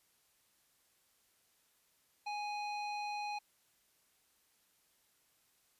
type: tone with low-pass filter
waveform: square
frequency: 830 Hz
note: G#5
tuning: 1 cent flat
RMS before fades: -40 dBFS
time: 2.26-3.39 s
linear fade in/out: 10 ms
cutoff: 3800 Hz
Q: 1.6
effects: white hiss -73 dBFS RMS until 5.79 s + resampled to 32000 Hz